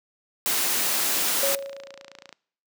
white noise, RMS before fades -24 dBFS, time 0.46-1.55 s, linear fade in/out 0 ms
sine tone with exponential decay, 553 Hz, C#5, 4 cents flat, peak -22 dBFS, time 1.43-2.31 s, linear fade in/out 0 ms, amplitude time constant 190 ms
click train, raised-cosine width 0.2 ms, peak -24 dBFS, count 24, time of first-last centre 1.52-2.327 s, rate 28.5 Hz
effects noise-tail reverb RT60 0.6 s tail -24 dB re dry + high-pass 200 Hz 12 dB/octave

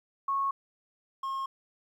sine / triangle tone pair in turn, 1099 / 1077 Hz, C#6 / C6, -15 / +50 cents, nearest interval unison, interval 35 cents, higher first, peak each -26 / -29 dBFS, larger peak first, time 0.28-0.51 / 1.23-1.46 s, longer neither, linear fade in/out 5 ms, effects 11-bit

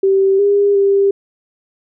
sine tone with pitch steps, 387.9 / 404.1 / 396.4 Hz, G4 / G#4 / G4, -18 / -47 / +19 cents, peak -9 dBFS, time 0.03-1.11 s, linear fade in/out 5 ms, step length 360 ms, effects none

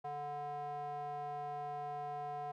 square tone with band-pass filter, 146.1 Hz, D3, 9 cents flat, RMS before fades -42 dBFS, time 0.04-2.52 s, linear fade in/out 10 ms, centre 770 Hz, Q 4.6, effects none

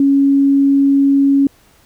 sine tone, 277.2 Hz, C#4, in tune, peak -8 dBFS, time 0-1.47 s, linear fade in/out 2 ms, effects pink hiss -51 dBFS RMS until 1.85 s

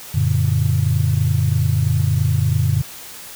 sine chord, Gb augmented, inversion none, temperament just, 92.5 / 115.62 / 144.53 Hz, Gb2 / Bb2 / D3, 0 / -14 / -27 cents, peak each -18 dBFS, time 0.14-2.82 s, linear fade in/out 10 ms, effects tanh soft clip ceiling -5 dBFS + white hiss -36 dBFS RMS until 3.35 s

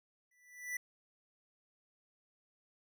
square tone with exponential growth, 1975.5 Hz, B6, in tune, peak -35 dBFS, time 0.31-0.77 s, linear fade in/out 5 ms, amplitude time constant 100 ms, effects none

